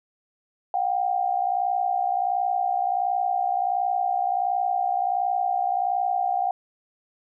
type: tone pair together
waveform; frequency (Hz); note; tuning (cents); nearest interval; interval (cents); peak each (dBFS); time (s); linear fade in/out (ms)
sine; 720 / 781.4; F#5 / G5; -47 / -6; minor second; 141; -24; 0.74-6.51; 2
effects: none